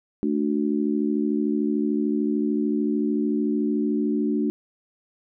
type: chord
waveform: sine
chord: D major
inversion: second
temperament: just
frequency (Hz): 220.2 / 293.7 / 367.1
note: A3 / D4 / F#4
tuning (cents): +2 / 0 / -14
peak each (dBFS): -24 / -24 / -28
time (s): 0.23-4.5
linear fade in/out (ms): 0
effects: none